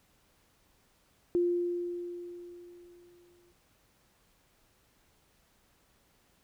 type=tone with exponential decay; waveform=sine; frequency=350 Hz; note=F4; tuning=4 cents sharp; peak=-23 dBFS; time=1.35-3.52 s; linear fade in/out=0 ms; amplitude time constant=470 ms; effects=pink hiss -68 dBFS RMS until 6.43 s

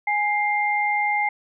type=tone pair together; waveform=sine; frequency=830.6 / 2100 Hz; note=G#5 / C7; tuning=0 / +6 cents; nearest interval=octave + major third; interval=1606 cents; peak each=-22 dBFS; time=0.07-1.29 s; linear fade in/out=5 ms; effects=none

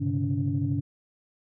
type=tone cluster; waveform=sine; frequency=100.2 / 129.4 / 141.9 / 284.7 Hz; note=G2 / C3 / C#3 / C#4; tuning=+38 / -19 / +41 / +46 cents; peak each=-29 dBFS; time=0-0.81 s; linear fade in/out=20 ms; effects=tanh soft clip ceiling -15 dBFS

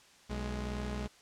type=tone pair together; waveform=sawtooth; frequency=61.74 / 208.7 Hz; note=B1 / G#3; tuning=0 / +9 cents; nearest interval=octave + major sixth; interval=2109 cents; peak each=-33 / -35 dBFS; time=0.29-1.08 s; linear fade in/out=20 ms; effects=white hiss -60 dBFS RMS until 1.21 s + low-pass 7000 Hz 12 dB/octave

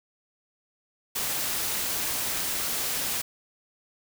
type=noise; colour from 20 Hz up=white; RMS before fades=-29 dBFS; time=1.15-3.22 s; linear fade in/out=10 ms; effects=none

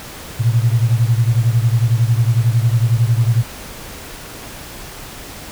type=beating tone pair; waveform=sine; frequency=113.2 / 124.2 Hz; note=A2 / B2; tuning=+50 / +10 cents; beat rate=11 Hz; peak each=-13 / -16 dBFS; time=0.39-3.43 s; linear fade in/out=20 ms; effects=pink hiss -33 dBFS RMS until 5.51 s

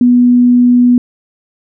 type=tone; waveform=sine; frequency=245.1 Hz; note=B3; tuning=13 cents flat; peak=-4 dBFS; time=0.01-0.98 s; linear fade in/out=2 ms; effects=none

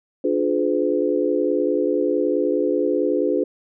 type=chord; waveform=sine; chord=D diminished seventh; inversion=none; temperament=just; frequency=293.7 / 352.4 / 422.9 / 507.5 Hz; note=D4 / F4 / Ab4 / Cb5; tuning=0 / +16 / +31 / +47 cents; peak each=-23 dBFS; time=0.24-3.44 s; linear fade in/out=5 ms; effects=none

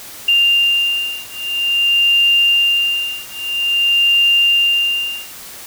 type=beating tone pair; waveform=sine; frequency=2794 / 2794.5 Hz; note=F7 / F7; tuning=0 / 0 cents; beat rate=0.5 Hz; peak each=-15 dBFS; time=0.28-5.31 s; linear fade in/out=5 ms; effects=white hiss -34 dBFS RMS until 5.66 s

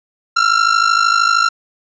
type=ring-modulated tone; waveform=45% pulse; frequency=1363 Hz; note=F6; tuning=43 cents flat; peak=-8 dBFS; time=0.36-1.49 s; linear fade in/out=10 ms; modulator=26.5 Hz; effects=resampled to 16000 Hz

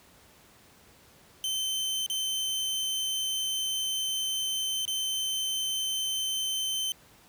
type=tone with dropouts; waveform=sawtooth; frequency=3085 Hz; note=G7; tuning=28 cents flat; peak=-25 dBFS; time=1.44-6.92 s; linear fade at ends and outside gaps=1 ms; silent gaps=2.063-2.099 / 4.853-4.878 s; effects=pink hiss -57 dBFS RMS until 7.28 s + high-pass 60 Hz 12 dB/octave

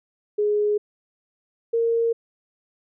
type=tone pair in turn; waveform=sine; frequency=417.2 / 461.6 Hz; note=G#4 / A#4; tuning=+8 / -17 cents; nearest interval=major second; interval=175 cents; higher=second; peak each=-18 dBFS; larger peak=neither; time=0.38-0.78 / 1.73-2.13 s; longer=neither; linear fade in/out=10 ms; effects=none

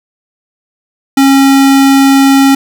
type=tone; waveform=square; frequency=272.7 Hz; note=C#4; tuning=28 cents flat; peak=-4 dBFS; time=1.17-2.55 s; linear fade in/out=5 ms; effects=none

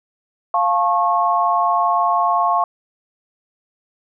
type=chord; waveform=sine; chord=F augmented; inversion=none; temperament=just; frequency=698.5 / 873.1 / 1091.3 Hz; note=F5 / A5 / C#6; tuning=0 / -14 / -27 cents; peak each=-18 / -21 / -17 dBFS; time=0.54-2.64 s; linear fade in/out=2 ms; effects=none

